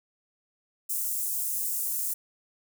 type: high-pass noise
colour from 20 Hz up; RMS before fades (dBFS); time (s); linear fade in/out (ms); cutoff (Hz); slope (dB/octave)
white; -30; 0.89-2.14; 10; 7600; 24
effects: none